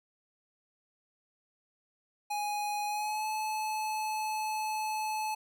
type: tone with pitch glide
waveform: square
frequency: 830.6 to 862.9 Hz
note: G#5 to A5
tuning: 0 to -34 cents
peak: -32 dBFS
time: 2.3-5.35 s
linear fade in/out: 10 ms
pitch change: +66 cents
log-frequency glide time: 2.86-3.26 s
effects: none